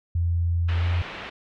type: tone with pitch glide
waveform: sine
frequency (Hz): 85.3 to 87.14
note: F2 to F2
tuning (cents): -40 to -3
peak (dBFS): -20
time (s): 0.15-1.02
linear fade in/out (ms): 5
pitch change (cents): +37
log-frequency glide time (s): 0.79-0.86
type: low-pass noise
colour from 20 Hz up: white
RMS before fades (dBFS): -37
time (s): 0.68-1.3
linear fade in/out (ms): 10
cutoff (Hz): 2900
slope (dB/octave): 24
effects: none